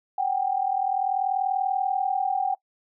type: tone pair together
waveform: sine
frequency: 753 / 793.4 Hz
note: F#5 / G5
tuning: +30 / +21 cents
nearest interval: minor second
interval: 91 cents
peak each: -25 dBFS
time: 0.18-2.55 s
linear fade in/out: 5 ms
effects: noise-tail reverb RT60 0.1 s tail -24 dB re dry